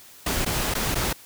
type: noise with dropouts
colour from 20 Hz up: pink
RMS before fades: -25 dBFS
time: 0.26-1.13 s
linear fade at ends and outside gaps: 5 ms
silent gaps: 0.449-0.461 / 0.74-0.75 / 0.946-0.953 s
effects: white hiss -48 dBFS RMS until 1.25 s